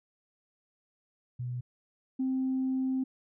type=tone pair in turn; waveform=sine; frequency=123.47 / 261.6 Hz; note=B2 / C4; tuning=0 / 0 cents; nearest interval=octave + minor second; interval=1300 cents; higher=second; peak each=-32 / -26 dBFS; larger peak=second; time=1.39-1.61 / 2.19-3.04 s; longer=second; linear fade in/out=10 ms; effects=tanh soft clip ceiling -23 dBFS

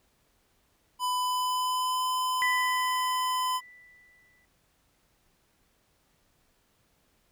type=tone with pitch glide; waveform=square; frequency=1000 to 1015.7 Hz; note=B5 to B5; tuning=+21 to +48 cents; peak=-27 dBFS; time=0.99-3.61 s; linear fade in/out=50 ms; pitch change=+27 cents; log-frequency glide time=1.18-2.07 s
type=tone with exponential decay; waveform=sine; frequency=1979 Hz; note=B6; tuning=3 cents sharp; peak=-24 dBFS; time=2.42-4.45 s; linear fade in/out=0 ms; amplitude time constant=440 ms
effects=pink hiss -69 dBFS RMS until 7.31 s

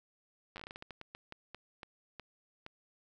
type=slowing click train; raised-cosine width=0.3 ms; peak=-29 dBFS; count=18; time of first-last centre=0.56-2.664 s; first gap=9 ms; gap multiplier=1.28; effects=none

